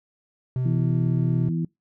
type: tone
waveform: triangle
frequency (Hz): 127.7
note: C3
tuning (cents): -42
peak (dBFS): -20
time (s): 0.56-1.49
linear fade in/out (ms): 2
type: harmonic tone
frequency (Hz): 82.41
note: E2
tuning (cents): 0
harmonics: 2 / 3 / 4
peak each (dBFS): -23 / -33 / -33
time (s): 0.65-1.65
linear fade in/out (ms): 5
effects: noise-tail reverb RT60 0.2 s tail -25 dB re dry